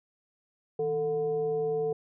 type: tone with frequency modulation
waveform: sine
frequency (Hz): 444.7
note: A4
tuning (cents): +18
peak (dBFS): -26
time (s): 0.79-1.93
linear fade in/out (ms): 5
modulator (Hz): 285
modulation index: 0.45
effects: none